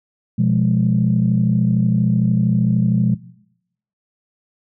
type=chord; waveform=sine; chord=F diminished; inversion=second; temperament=equal; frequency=123.47 / 174.61 / 207.7 Hz; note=Cb3 / F3 / Ab3; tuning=0 / 0 / 0 cents; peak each=-17 dBFS; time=0.38-3.15 s; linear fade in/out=10 ms; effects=noise-tail reverb RT60 0.8 s tail -19 dB re dry + tanh soft clip ceiling -5 dBFS